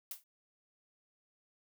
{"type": "noise with exponential decay", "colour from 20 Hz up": "blue", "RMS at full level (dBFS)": -38, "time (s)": [0.11, 0.24], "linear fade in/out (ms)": 2, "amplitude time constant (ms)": 28, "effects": []}